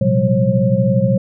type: tone cluster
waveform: sine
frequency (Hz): 118.2 / 130.7 / 180.1 / 196.6 / 539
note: A#2 / C3 / F#3 / G3 / C#5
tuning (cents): +24 / -1 / -46 / +5 / -49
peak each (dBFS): -18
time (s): 0.01-1.18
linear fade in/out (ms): 5
effects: none